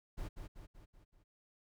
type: noise with echo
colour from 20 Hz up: brown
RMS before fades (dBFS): -41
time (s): 0.17-0.29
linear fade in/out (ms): 20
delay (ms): 190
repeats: 5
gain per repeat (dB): -5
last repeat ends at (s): 1.24
effects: none